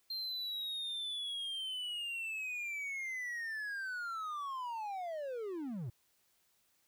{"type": "linear sweep", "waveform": "triangle", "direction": "down", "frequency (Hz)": [4186, 103.83], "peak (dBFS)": -36, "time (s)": [0.1, 5.9], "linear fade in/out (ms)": 5, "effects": ["white hiss -74 dBFS RMS until 6.87 s"]}